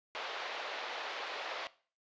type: band-pass noise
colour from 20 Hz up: pink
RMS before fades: -41 dBFS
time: 0.15-1.67 s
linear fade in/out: 0 ms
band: 510 to 4100 Hz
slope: 24 dB/octave
effects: noise-tail reverb RT60 0.4 s tail -18 dB re dry + resampled to 16000 Hz